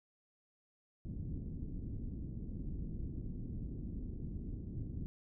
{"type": "low-pass noise", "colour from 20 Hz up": "pink", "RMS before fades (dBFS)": -42, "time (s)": [1.05, 5.06], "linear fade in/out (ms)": 0, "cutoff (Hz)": 280, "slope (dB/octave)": 24, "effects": []}